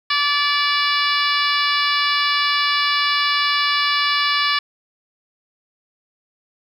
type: harmonic tone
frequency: 579 Hz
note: D5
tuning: 25 cents flat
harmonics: 2 / 3 / 4 / 5 / 6 / 7 / 8 / 9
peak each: -21 / -23 / -24 / -25 / -26 / -26 / -27 / -28 dBFS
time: 0.1-4.59 s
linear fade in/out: 5 ms
effects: 8-bit